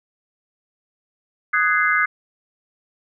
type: chord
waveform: sine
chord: Ab dominant seventh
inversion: second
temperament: just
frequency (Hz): 1245.9 / 1495.1 / 1661.2 / 2077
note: Eb6 / Gb6 / Ab6 / C7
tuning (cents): +2 / +18 / 0 / -13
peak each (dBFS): -21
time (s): 1.53-2.06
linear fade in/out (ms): 10
effects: none